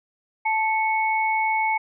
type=tone pair together; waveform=sine; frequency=877 / 2208 Hz; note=A5 / C#7; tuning=-6 / -7 cents; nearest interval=octave + major third; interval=1599 cents; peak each=-21 / -24 dBFS; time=0.45-1.78 s; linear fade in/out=10 ms; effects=none